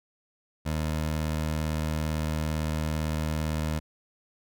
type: tone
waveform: 20% pulse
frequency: 77.78 Hz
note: D#2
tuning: in tune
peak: -22 dBFS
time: 0.65-3.8 s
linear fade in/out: 20 ms
effects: none